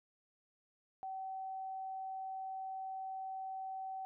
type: tone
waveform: sine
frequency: 764 Hz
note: G5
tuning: 45 cents flat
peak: -40 dBFS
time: 1.03-4.05 s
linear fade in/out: 0 ms
effects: none